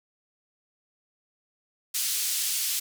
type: band-pass noise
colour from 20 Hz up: white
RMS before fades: -28 dBFS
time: 1.94-2.8 s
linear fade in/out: 10 ms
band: 3200 to 13000 Hz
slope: 12 dB/octave
effects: none